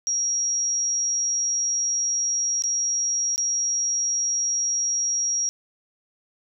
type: tone with dropouts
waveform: sine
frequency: 5660 Hz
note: F8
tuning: 22 cents sharp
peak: -21 dBFS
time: 0.07-5.49 s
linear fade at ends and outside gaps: 0 ms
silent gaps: 2.622-2.638 / 3.36-3.379 s
effects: none